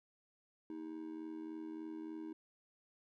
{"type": "tone with amplitude modulation", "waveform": "triangle", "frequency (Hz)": 316, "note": "D#4", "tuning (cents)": 27, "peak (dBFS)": -38, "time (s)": [0.7, 2.33], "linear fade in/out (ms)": 2, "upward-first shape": "sine", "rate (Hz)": 83.4, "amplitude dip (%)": 75, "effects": []}